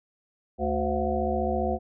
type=harmonic tone with a mistuned harmonic; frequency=73.42 Hz; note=D2; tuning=in tune; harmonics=1 / 3 / 5 / 7 / 9 / 10; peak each=-31 / -31 / -31 / -31 / -31 / -31 dBFS; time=0.58-1.79 s; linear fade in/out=50 ms; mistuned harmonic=9; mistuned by=+48 cents; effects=none